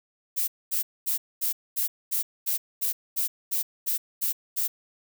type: noise bursts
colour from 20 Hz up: violet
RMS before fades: -26 dBFS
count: 13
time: 0.36-4.68 s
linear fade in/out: 20 ms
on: 120 ms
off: 230 ms
effects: none